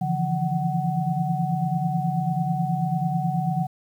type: tone cluster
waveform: sine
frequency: 143.2 / 164.8 / 174 / 748 Hz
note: D3 / E3 / F3 / F#5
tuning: -43 / 0 / -6 / +19 cents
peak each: -27 dBFS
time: 0.01-3.67 s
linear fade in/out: 10 ms
effects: 9-bit